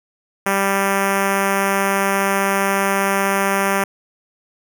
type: tone with notch filter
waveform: 5% pulse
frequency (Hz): 196.4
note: G3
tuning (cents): +4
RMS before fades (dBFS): -18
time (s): 0.46-3.84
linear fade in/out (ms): 5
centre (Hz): 4300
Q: 0.82
effects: none